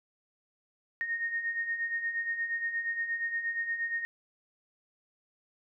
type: beating tone pair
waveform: sine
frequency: 1845 / 1853.5 Hz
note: A#6 / A#6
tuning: -18 / -10 cents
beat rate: 8.5 Hz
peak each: -38 / -31 dBFS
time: 1.01-4.05 s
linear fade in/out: 0 ms
effects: none